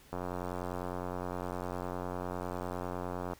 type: click train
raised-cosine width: 1 ms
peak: -23 dBFS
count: 289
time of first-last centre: 0.13-3.334 s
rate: 89.9 Hz
effects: pink hiss -59 dBFS RMS until 3.39 s